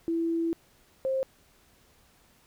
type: tone pair in turn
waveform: sine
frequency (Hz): 332 / 529.9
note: E4 / C5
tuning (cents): +12 / +22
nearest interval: minor sixth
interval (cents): 810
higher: second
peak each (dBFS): -25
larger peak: neither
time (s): 0.08-0.53 / 1.05-1.23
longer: first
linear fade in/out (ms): 0
effects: pink hiss -62 dBFS RMS until 2.46 s